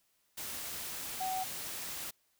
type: tone in noise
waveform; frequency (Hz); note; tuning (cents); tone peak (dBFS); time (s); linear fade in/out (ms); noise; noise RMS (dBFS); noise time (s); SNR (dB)
sine; 752; F#5; +28; -33; 1.2-1.44; 10; white; -41; 0.37-2.11; +5
effects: white hiss -74 dBFS RMS until 2.39 s